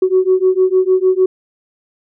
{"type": "beating tone pair", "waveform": "sine", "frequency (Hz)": [370, 376.6], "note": ["F#4", "F#4"], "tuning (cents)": [0, 31], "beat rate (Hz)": 6.6, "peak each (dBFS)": -12, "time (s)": [0.02, 1.26], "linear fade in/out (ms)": 5, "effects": ["tanh soft clip ceiling -3 dBFS"]}